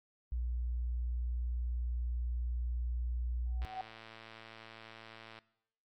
sine tone, 60.1 Hz, B1, 46 cents flat, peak -33 dBFS, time 0.32-3.65 s, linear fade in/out 0 ms
sine tone with exponential growth, 754 Hz, F#5, 32 cents sharp, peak -34 dBFS, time 3.46-3.81 s, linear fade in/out 1 ms, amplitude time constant 76 ms
click train, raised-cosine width 0.3 ms, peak -34 dBFS, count 199, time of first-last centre 3.62-5.388 s, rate 112 Hz
effects noise-tail reverb RT60 0.8 s tail -20 dB re dry + AAC 64 kbps

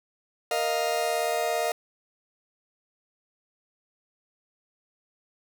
40% pulse chord, Bb suspended fourth, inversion none, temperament just, 466.2 / 621.6 / 699.2 Hz, Bb4 / Eb5 / F5, 0 / -2 / +2 cents, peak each -30 / -28 / -27 dBFS, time 0.51-1.72 s, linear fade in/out 2 ms, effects none

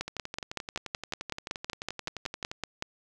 two click trains, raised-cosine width 0.2 ms, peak -19 / -14 dBFS, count 29 / 16, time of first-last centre 0.08-2.515 / 0.01-2.824 s, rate 11.5 / 5.33 Hz, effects none

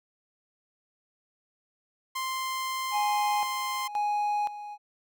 sawtooth tone, 1046.5 Hz, C6, in tune, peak -26 dBFS, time 2.15-3.88 s, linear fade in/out 10 ms
triangle tone with tremolo, 830.6 Hz, G#5, in tune, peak -23 dBFS, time 2.91-4.78 s, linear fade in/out 50 ms, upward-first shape square, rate 0.96 Hz, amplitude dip 75%
effects none

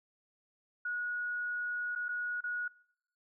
sine tone with dropouts, 1455 Hz, F#6, 29 cents flat, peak -33 dBFS, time 0.85-2.68 s, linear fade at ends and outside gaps 5 ms, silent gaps 1.952-1.958 / 2.084-2.089 / 2.407-2.438 s, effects noise-tail reverb RT60 0.8 s tail -25 dB re dry

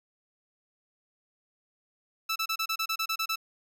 15% pulse tone bursts, 1318.5 Hz, E6, in tune, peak -21 dBFS, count 11, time 2.29-3.359 s, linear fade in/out 10 ms, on 69 ms, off 31 ms, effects none

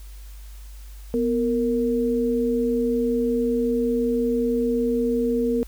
sine tone pair together, 246.4 / 462.7 Hz, B3 / A#4, -4 / -13 cents, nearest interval major seventh, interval 1091 cents, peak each -22 dBFS, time 1.14-5.63 s, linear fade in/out 0 ms, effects added 50 Hz sine -37 dBFS peak until 5.67 s + white hiss -52 dBFS RMS until 5.67 s

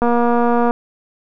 click train, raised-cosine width 1 ms, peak -4 dBFS, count 165, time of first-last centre 0.02-0.709 s, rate 238 Hz, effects none

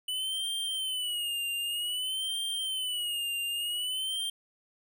square tone with vibrato, 2976 Hz, F#7, 9 cents sharp, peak -31 dBFS, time 0.08-4.3 s, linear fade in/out 5 ms, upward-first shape sine, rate 0.53 Hz, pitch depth 110 cents each way, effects none

